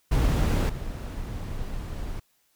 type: noise with level steps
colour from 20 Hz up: brown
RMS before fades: -21 / -33 dBFS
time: 0.11-2.2 s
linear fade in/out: 10 ms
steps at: 0.69 s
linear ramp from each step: 5 ms
effects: white hiss -68 dBFS RMS until 2.55 s